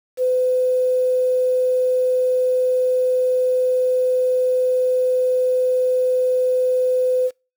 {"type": "tone with quantisation", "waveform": "sine", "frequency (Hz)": 507, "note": "B4", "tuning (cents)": 45, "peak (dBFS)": -15, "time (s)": [0.17, 7.31], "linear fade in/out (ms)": 50, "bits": 7, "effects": ["noise-tail reverb RT60 0.3 s tail -25 dB re dry"]}